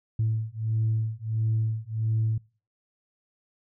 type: beating tone pair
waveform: sine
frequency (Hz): 110 / 111.5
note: A2 / A2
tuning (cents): 0 / +23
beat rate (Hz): 1.5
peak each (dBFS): -26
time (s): 0.19-2.38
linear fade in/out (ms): 5
effects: noise-tail reverb RT60 0.4 s tail -26 dB re dry + tanh soft clip ceiling -18 dBFS